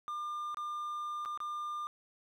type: tone with dropouts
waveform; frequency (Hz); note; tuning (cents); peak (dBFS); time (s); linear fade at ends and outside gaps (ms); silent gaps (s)
triangle; 1200; D6; +37; -34; 0.08-1.87; 0; 0.545-0.571 / 1.251-1.258 / 1.375-1.403
effects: none